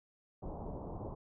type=low-pass noise; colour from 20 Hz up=pink; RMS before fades=-43 dBFS; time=0.42-1.15 s; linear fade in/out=10 ms; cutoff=980 Hz; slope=48 dB/octave; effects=none